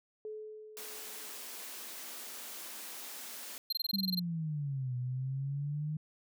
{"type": "tone with exponential decay", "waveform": "sine", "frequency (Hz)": 430.1, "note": "A4", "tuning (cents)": -39, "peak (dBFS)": -38, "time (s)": [0.25, 2], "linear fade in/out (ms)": 1, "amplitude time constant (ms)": 380}
{"type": "high-pass noise", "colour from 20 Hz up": "white", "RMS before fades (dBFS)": -45, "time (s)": [0.77, 3.58], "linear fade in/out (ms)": 0, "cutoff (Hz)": 200, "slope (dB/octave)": 96}
{"type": "tone bursts", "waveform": "square", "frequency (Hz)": 4172, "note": "C8", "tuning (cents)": -6, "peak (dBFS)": -31, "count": 11, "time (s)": [3.7, 4.196], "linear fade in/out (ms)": 5, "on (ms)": 26, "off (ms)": 21}
{"type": "exponential two-way sweep", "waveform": "sine", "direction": "down then up", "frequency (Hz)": [200.8, 123.4, 154.8], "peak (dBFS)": -33, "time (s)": [3.93, 5.97], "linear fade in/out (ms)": 5, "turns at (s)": 4.96}
{"effects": []}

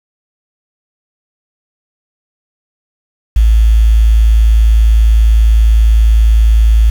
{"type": "tone with quantisation", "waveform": "sine", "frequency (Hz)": 55, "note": "A1", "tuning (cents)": 0, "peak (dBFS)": -4, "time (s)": [3.36, 6.9], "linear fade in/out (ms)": 5, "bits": 5, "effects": []}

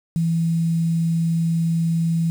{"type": "tone with quantisation", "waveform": "sine", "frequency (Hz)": 165.7, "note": "E3", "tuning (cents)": 9, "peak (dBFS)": -17, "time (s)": [0.16, 2.3], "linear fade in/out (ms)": 0, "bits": 7, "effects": []}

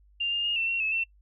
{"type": "tone with pitch steps", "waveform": "sine", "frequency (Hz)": [2793, 2815, 2842, 2688, 2731, 2597, 2694], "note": ["F7", "F7", "F7", "E7", "F7", "E7", "E7"], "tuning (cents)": [-1, 13, 30, 33, -39, -26, 37], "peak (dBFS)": -25, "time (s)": [0.2, 1.04], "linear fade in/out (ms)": 10, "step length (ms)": 120, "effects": ["noise-tail reverb RT60 0.1 s tail -23 dB re dry", "added 50 Hz sine -56 dBFS peak until 1.21 s"]}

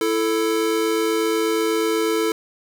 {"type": "tone pair together", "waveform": "square", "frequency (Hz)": [331.8, 440], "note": ["E4", "A4"], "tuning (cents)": [11, 0], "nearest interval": "perfect fourth", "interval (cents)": 489, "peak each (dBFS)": [-23, -21], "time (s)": [0.01, 2.32], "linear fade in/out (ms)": 2, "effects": []}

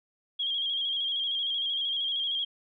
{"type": "tone with vibrato", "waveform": "sine", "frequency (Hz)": 3255, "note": "G#7", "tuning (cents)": -36, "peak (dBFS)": -27, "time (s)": [0.39, 2.45], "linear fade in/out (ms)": 10, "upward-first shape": "square", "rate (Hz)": 13, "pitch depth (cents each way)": 36, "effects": []}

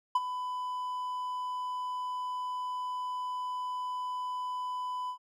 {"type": "tone with ADSR envelope", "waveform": "triangle", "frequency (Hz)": 1000, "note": "B5", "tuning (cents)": 21, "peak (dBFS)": -19, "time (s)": [0.15, 5.18], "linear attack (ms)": 6, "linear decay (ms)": 33, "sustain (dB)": -12, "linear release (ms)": 88, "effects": []}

